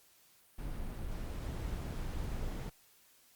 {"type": "noise with level steps", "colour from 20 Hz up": "brown", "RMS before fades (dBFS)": [-40, -38], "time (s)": [0.58, 2.7], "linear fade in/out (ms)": 10, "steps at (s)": 1.41, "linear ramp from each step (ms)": 10, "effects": ["white hiss -65 dBFS RMS until 3.35 s", "Opus 48 kbps"]}